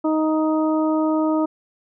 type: harmonic tone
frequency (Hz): 312.6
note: D#4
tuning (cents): +8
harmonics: 1 / 2 / 3 / 4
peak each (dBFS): -18 / -24 / -28 / -30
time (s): 0.04-1.46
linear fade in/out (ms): 10
effects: none